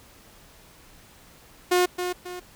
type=tone with echo; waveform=sawtooth; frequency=359.4 Hz; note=F4; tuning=50 cents sharp; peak=-14 dBFS; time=1.71-1.86 s; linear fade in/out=10 ms; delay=270 ms; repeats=2; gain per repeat=-8 dB; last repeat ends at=2.4 s; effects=pink hiss -52 dBFS RMS until 2.55 s